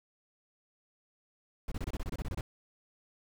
brown noise bursts, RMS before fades -35 dBFS, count 12, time 1.68-2.41 s, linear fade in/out 2 ms, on 37 ms, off 26 ms, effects none

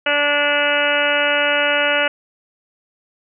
harmonic tone, 290.7 Hz, D4, 18 cents flat, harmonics 1 / 2 / 3 / 4 / 5 / 6 / 7 / 8 / 9 / 10, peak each -31 / -20 / -27 / -29 / -20 / -26 / -25 / -26 / -23 / -23 dBFS, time 0.06-2.08 s, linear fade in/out 5 ms, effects none

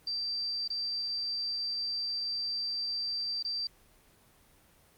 sine tone with dropouts, 4686 Hz, D8, 5 cents flat, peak -31 dBFS, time 0.07-3.67 s, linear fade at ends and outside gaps 2 ms, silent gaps 0.677-0.702 / 3.425-3.449 s, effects pink hiss -62 dBFS RMS until 4.97 s + Opus 24 kbps

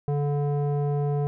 square tone with low-pass filter, 144.6 Hz, D3, 27 cents flat, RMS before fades -25 dBFS, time 0.08-1.27 s, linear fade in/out 0 ms, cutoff 620 Hz, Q 1.7, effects none

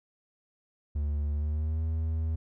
triangle tone with pitch glide, 73.42 to 80.07 Hz, D2 to E2, 0 to -50 cents, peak -25 dBFS, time 0.95-2.36 s, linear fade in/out 10 ms, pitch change +150 cents, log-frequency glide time 1.34-1.82 s, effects none

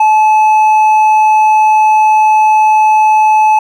sine tone with hard clipping, 862 Hz, A5, 36 cents flat, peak -6 dBFS, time 0-3.59 s, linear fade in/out 5 ms, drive 4 dB, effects none

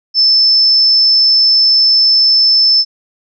sine tone, 5274 Hz, E8, in tune, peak -6 dBFS, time 0.14-2.85 s, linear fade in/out 50 ms, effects none

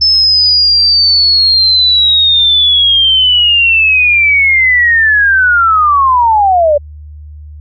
sine linear sweep, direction down, 5274 to 566 Hz, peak -5 dBFS, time 0.01-6.78 s, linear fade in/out 10 ms, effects added 75 Hz sine -27 dBFS peak until 7.6 s

